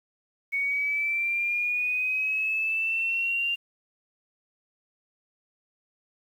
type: linear sweep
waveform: sine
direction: up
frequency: 2222 to 2794 Hz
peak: -24 dBFS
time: 0.52-3.56 s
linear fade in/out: 20 ms
effects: 9-bit